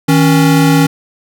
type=tone pair together; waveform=square; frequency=158.7 / 276.7 Hz; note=D#3 / C#4; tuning=+35 / -3 cents; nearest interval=minor seventh; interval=962 cents; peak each=-10 dBFS; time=0.08-0.87 s; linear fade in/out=10 ms; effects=none